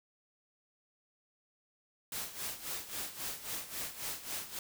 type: noise with tremolo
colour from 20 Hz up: white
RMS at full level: -38 dBFS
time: 2.12-4.59 s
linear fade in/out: 2 ms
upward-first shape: sine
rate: 3.7 Hz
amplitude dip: 75%
effects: none